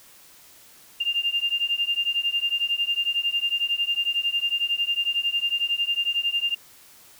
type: beating tone pair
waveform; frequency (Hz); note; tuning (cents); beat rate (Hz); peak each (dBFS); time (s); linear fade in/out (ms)
sine; 2794 / 2805; F7 / F7; 0 / +7; 11; -25; 1-6.55; 10
effects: white hiss -51 dBFS RMS until 7.19 s